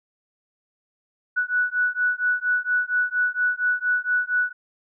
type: beating tone pair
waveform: sine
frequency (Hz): 1475 / 1479.3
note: F#6 / F#6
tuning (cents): -6 / -1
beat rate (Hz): 4.3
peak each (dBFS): -23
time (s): 1.36-4.53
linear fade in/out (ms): 20
effects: none